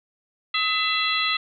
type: harmonic tone with a mistuned harmonic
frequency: 672 Hz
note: E5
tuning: 33 cents sharp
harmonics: 2 / 3 / 4 / 5 / 6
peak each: -27 / -27 / -27 / -27 / -27 dBFS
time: 0.54-1.37 s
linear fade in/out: 5 ms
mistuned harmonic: 2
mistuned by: -89 cents
effects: none